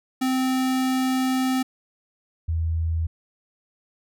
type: tone pair in turn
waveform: square / sine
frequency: 259.4 / 81.71 Hz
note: C4 / E2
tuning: -15 / -15 cents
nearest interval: octave + minor sixth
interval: 2000 cents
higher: first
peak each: -21 dBFS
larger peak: neither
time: 0.21-1.63 / 2.48-3.07 s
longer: first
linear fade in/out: 10 ms
effects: none